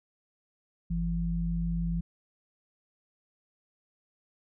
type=tone pair together; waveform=sine; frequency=49.89 / 168.7 Hz; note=G1 / E3; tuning=+31 / +40 cents; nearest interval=octave + major sixth; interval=2109 cents; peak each=-31 / -29 dBFS; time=0.9-2.01 s; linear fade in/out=10 ms; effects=none